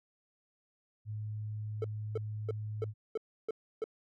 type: tone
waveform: sine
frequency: 106.7 Hz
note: G#2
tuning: 47 cents sharp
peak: -36 dBFS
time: 1.05-2.94 s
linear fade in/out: 50 ms
type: tone bursts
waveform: triangle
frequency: 440 Hz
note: A4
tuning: in tune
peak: -29 dBFS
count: 7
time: 1.82-3.841 s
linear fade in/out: 2 ms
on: 23 ms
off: 310 ms
effects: none